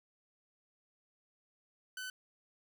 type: tone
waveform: sawtooth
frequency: 1510 Hz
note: F#6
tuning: 35 cents sharp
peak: -37 dBFS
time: 1.97-2.1 s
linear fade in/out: 2 ms
effects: none